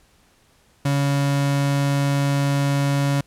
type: tone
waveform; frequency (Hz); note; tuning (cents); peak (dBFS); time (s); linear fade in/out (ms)
35% pulse; 140.6; C#3; +25; -16; 0.85-3.21; 5
effects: pink hiss -58 dBFS RMS until 3.26 s + low-pass 12000 Hz 12 dB/octave